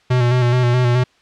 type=tone with vibrato; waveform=square; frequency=123.47 Hz; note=B2; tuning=in tune; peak=-13 dBFS; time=0.1-1.04 s; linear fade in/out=10 ms; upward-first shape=square; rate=4.7 Hz; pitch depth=33 cents each way; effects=white hiss -55 dBFS RMS until 1.21 s + low-pass 4000 Hz 12 dB/octave